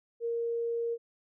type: tone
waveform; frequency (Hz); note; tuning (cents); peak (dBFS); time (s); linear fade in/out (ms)
sine; 466.2; A#4; 0; -29; 0.2-0.98; 50
effects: none